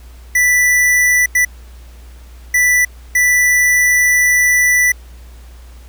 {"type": "tone bursts at uneven times", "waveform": "square", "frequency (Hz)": 1975.5, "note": "B6", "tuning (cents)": 0, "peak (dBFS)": -10, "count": 4, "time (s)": [[0.35, 1.26], [1.35, 1.45], [2.54, 2.85], [3.15, 4.92]], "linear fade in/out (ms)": 5, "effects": ["added 60 Hz sine -34 dBFS peak until 5.88 s", "pink hiss -47 dBFS RMS until 5.88 s"]}